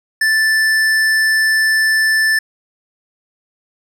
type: tone with hard clipping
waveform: triangle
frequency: 1760 Hz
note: A6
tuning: in tune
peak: -13 dBFS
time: 0.21-2.39 s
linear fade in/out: 5 ms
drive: 16 dB
effects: none